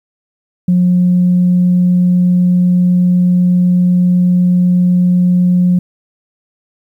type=tone; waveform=sine; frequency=179.2 Hz; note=F3; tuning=45 cents sharp; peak=-6 dBFS; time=0.68-5.79 s; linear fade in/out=5 ms; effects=tanh soft clip ceiling -3 dBFS + 8-bit